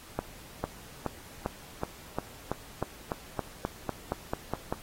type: accelerating click train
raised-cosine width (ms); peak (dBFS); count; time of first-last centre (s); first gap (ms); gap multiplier
1; -15; 16; 0.19-4.725; 450; 0.94
effects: pink hiss -50 dBFS RMS until 4.82 s + AAC 48 kbps